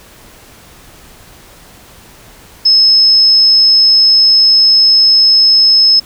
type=tone; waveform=sine; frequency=5190 Hz; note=E8; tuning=28 cents flat; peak=-4 dBFS; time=2.65-6 s; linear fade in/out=10 ms; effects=pink hiss -39 dBFS RMS until 6.05 s